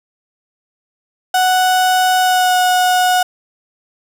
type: tone with pitch glide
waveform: 35% pulse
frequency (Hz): 740 to 731.1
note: F#5 to F#5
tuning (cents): 0 to -21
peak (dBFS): -9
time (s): 1.34-3.23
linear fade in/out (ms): 5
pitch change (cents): -21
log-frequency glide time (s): 2.2-2.57
effects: none